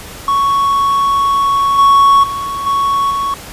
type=tone with level steps; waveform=triangle; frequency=1111 Hz; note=C#6; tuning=4 cents sharp; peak=-8 / -3 / -16 / -9 / -12 dBFS; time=0.28-3.34 s; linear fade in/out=2 ms; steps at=1.78 / 2.23 / 2.66 / 3.1 s; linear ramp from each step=10 ms; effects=pink hiss -31 dBFS RMS until 3.52 s + resampled to 32000 Hz